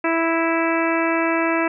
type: harmonic tone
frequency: 329.6 Hz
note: E4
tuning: in tune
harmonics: 1 / 2 / 3 / 4 / 5 / 6 / 7 / 8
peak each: -21 / -24 / -26 / -27 / -28 / -29 / -29 / -30 dBFS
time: 0.04-1.68 s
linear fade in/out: 5 ms
effects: none